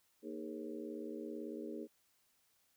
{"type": "harmonic tone with a mistuned harmonic", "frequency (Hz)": 77.7, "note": "D#2", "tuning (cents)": -2, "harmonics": [3, 4, 5, 6, 7], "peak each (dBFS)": [-48, -46, -47, -51, -53], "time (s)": [0.22, 1.88], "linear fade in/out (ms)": 50, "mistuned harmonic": 5, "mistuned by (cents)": 84, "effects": ["white hiss -75 dBFS RMS until 2.76 s"]}